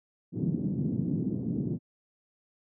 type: band-pass noise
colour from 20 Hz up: pink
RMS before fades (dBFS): -30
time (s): 0.32-1.79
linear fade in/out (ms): 50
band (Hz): 130 to 280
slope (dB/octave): 24
effects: high-pass 80 Hz 12 dB/octave